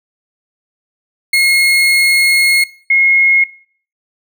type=tone pair in turn; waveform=35% pulse / sine; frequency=2158 / 2158 Hz; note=C#7 / C#7; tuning=-47 / -47 cents; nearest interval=unison; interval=0 cents; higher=neither; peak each=-7 dBFS; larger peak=neither; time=1.33-2.64 / 2.9-3.44 s; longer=first; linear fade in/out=5 ms; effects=noise-tail reverb RT60 0.5 s tail -20 dB re dry